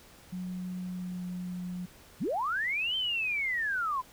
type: tone with pitch glide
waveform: sine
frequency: 182.3 to 179.79 Hz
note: F#3 to F#3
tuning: -25 to -49 cents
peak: -34 dBFS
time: 0.32-1.86 s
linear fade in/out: 10 ms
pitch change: -24 cents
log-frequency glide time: 0.81-1.27 s
type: linear two-way sweep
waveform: sine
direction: up then down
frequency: 116.54 to 3136 to 985 Hz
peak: -28 dBFS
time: 2.2-4.02 s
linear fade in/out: 20 ms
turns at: 2.96 s
effects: pink hiss -55 dBFS RMS until 4.12 s